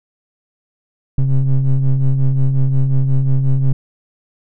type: ring-modulated tone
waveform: triangle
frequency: 65.41 Hz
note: C2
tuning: in tune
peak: -5 dBFS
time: 1.18-3.73 s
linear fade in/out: 5 ms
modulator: 68.2 Hz
effects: none